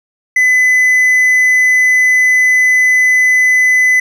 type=tone; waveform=triangle; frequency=2010 Hz; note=B6; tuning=30 cents sharp; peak=-5 dBFS; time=0.36-4 s; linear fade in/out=5 ms; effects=none